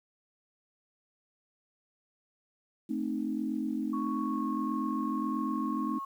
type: chord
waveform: sine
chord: A diminished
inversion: none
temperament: equal with one note detuned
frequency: 220 / 261.6 / 309.2 Hz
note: A3 / C4 / Eb4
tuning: 0 / 0 / -11 cents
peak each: -34 dBFS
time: 2.89-5.99 s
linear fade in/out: 10 ms
type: tone with pitch glide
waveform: sine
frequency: 1109 to 1092.5 Hz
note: C#6 to C#6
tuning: 0 to -26 cents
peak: -35 dBFS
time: 3.93-6.05 s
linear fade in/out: 5 ms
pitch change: -26 cents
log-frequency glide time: 4.24-4.45 s
effects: tanh soft clip ceiling -18 dBFS + 10-bit